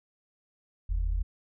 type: tone pair together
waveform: sine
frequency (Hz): 43.65 / 77.78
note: F1 / D#2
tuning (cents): 0 / 0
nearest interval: minor seventh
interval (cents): 1000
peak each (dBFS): -26 / -34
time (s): 0.89-1.23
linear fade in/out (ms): 10
effects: none